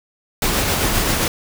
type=noise with tremolo; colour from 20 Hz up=pink; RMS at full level=-17 dBFS; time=0.42-1.28 s; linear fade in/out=2 ms; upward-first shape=triangle; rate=7.6 Hz; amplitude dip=35%; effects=none